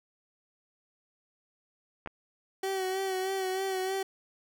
clicks, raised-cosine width 0.5 ms, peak -23 dBFS, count 2, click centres 2.061 / 2.074 s
30% pulse tone with vibrato, 380 Hz, F#4, 46 cents sharp, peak -27 dBFS, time 2.63-4.03 s, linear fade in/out 5 ms, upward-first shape sine, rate 3.2 Hz, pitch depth 34 cents each way
effects none

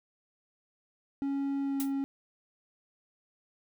triangle tone with pitch glide, 277.2 to 274.5 Hz, C#4 to C#4, 0 to -17 cents, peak -27 dBFS, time 1.22-2.04 s, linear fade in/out 0 ms, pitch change -17 cents, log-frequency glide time 1.62-1.8 s
blue noise with exponential decay, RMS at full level -33 dBFS, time 1.8-1.92 s, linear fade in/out 0 ms, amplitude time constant 26 ms
effects none

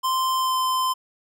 square tone with pitch glide, 1041 to 1032.6 Hz, C6 to C6, -9 to -23 cents, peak -21 dBFS, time 0.03-0.94 s, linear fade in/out 20 ms, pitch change -14 cents, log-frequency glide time 0.38-0.56 s, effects none

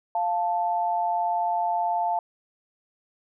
sine tone pair together, 698.5 / 880.1 Hz, F5 / A5, 0 / 0 cents, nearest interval major third, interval 400 cents, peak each -25 dBFS, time 0.15-2.19 s, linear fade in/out 2 ms, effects none

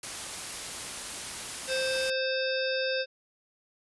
white noise, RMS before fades -37 dBFS, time 0.03-2.1 s, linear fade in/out 2 ms
harmonic tone, 524 Hz, C5, 2 cents sharp, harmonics 1 / 3 / 5 / 7 / 9 / 10, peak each -29 / -34 / -36 / -37 / -39 / -39 dBFS, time 1.67-3.06 s, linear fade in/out 50 ms
effects resampled to 24000 Hz

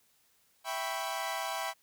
sawtooth chord, C# half-diminished seventh, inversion first, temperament equal, 659.3 / 784 / 987.8 / 1108.7 Hz, E5 / G5 / B5 / C#6, 0 / 0 / 0 / 0 cents, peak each -35 / -34 / -35 / -38 dBFS, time 0.64-1.74 s, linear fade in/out 50 ms, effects white hiss -69 dBFS RMS until 1.82 s

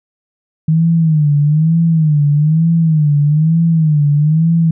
sine tone with vibrato, 155.56 Hz, D#3, in tune, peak -8 dBFS, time 0.68-4.71 s, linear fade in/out 5 ms, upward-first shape sine, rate 1.1 Hz, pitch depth 120 cents each way, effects none

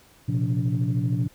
sine tone cluster, 117.6 / 130.5 / 175.4 / 288.7 Hz, A#2 / C3 / F3 / D4, +16 / -4 / +8 / -30 cents, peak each -24 / -24 / -28 / -31 dBFS, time 0.28-1.28 s, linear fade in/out 10 ms, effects tanh soft clip ceiling -14 dBFS + pink hiss -55 dBFS RMS until 1.34 s

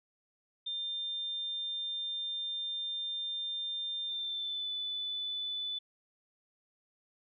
sine tone with pitch glide, 3600 to 3493 Hz, A7 to A7, +39 to -13 cents, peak -34 dBFS, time 0.66-5.79 s, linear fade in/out 10 ms, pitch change -52 cents, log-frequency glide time 4.07-4.71 s, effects none

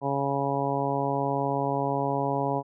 harmonic tone, 139.1 Hz, C#3, 6 cents sharp, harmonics 1 / 2 / 3 / 4 / 5 / 6 / 7, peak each -32 / -32 / -32 / -32 / -32 / -32 / -32 dBFS, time 0.01-2.63 s, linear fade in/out 50 ms, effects none

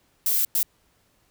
violet noise bursts at uneven times, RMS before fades -22 dBFS, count 2, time 0.26-0.45 / 0.55-0.63 s, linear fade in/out 2 ms, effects pink hiss -65 dBFS RMS until 1.3 s

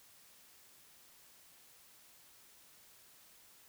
silence, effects white hiss -62 dBFS RMS until 3.68 s

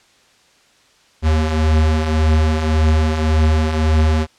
square beating tone pair, 76.8 / 78.6 Hz, D#2 / D#2, -22 / +18 cents, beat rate 1.8 Hz, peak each -21 / -14 dBFS, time 1.22-4.27 s, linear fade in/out 50 ms, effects white hiss -53 dBFS RMS until 4.38 s + low-pass 6000 Hz 12 dB/octave

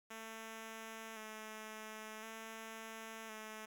5% pulse tone with vibrato, 220 Hz, A3, in tune, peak -36 dBFS, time 0.1-3.66 s, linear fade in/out 10 ms, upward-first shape square, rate 0.47 Hz, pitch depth 23 cents each way, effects 12-bit

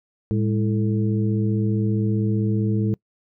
harmonic tone with a mistuned harmonic, 110 Hz, A2, in tune, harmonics 1 / 2 / 3 / 4, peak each -21 / -23 / -28 / -31 dBFS, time 0.31-2.94 s, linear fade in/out 0 ms, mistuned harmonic 2, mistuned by -120 cents, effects noise-tail reverb RT60 0.1 s tail -25 dB re dry

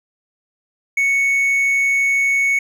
triangle tone, 2217 Hz, C#7, in tune, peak -12 dBFS, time 0.97-2.59 s, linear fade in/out 5 ms, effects none

